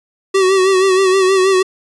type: tone with vibrato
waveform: square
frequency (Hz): 380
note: F#4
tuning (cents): +46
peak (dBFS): -10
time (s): 0.34-1.63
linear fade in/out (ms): 10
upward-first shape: sine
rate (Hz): 6.3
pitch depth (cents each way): 50
effects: resampled to 22050 Hz